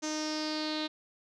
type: tone with low-pass filter sweep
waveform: sawtooth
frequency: 308 Hz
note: D#4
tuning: 17 cents flat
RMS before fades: -34 dBFS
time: 0.02-0.88 s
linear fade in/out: 20 ms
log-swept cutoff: 6200 to 3900 Hz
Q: 6.3
effects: none